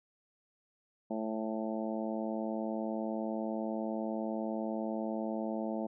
harmonic tone, 110 Hz, A2, in tune, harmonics 2 / 3 / 4 / 5 / 6 / 7 / 8, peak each -36 / -40 / -46 / -41 / -41 / -47 / -47 dBFS, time 1.1-5.87 s, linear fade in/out 10 ms, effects none

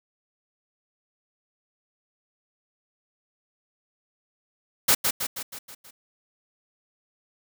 white noise with echo, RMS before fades -18 dBFS, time 4.88-4.95 s, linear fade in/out 10 ms, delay 160 ms, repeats 6, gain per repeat -5 dB, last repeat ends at 5.91 s, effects none

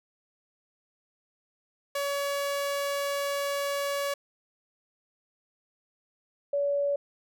sawtooth / sine tone pair in turn, 565 / 568.9 Hz, C#5 / C#5, +33 / +45 cents, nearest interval unison, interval 12 cents, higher second, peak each -24 dBFS, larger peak neither, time 1.95-4.14 / 6.53-6.96 s, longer first, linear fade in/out 5 ms, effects none

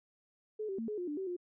sine tone with pitch steps, 429.1 / 386.7 / 226.8 / 422.6 / 356.2 / 295.4 / 382.6 / 355.2 Hz, A4 / G4 / A#3 / G#4 / F4 / D4 / G4 / F4, -43 / -24 / -47 / +30 / +34 / +10 / -42 / +29 cents, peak -35 dBFS, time 0.59-1.366 s, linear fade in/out 10 ms, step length 97 ms, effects none

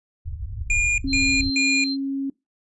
pink low-pass noise, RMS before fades -29 dBFS, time 0.25-1.5 s, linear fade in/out 5 ms, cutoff 110 Hz, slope 48 dB/octave
square tone bursts, 2421 Hz, D#7, 48 cents flat, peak -19 dBFS, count 3, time 0.7-1.84 s, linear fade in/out 2 ms, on 280 ms, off 150 ms
sine tone with pitch glide, 270.8 to 273.3 Hz, C#4 to C#4, -40 to -24 cents, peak -23 dBFS, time 1.04-2.3 s, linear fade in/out 5 ms, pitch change +16 cents, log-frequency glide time 1.35-2.02 s
sine tone, 4145 Hz, C8, 17 cents flat, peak -25 dBFS, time 1.07-1.97 s, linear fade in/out 50 ms
effects noise-tail reverb RT60 0.2 s tail -22 dB re dry + resampled to 24000 Hz

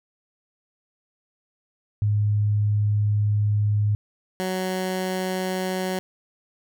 sine / 15% pulse tone pair in turn, 104.4 / 186.02 Hz, G#2 / F#3, +10 / +10 cents, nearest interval minor seventh, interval 1000 cents, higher second, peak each -18 dBFS, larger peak neither, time 2.02-3.95 / 4.4-5.99 s, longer first, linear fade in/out 0 ms, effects none

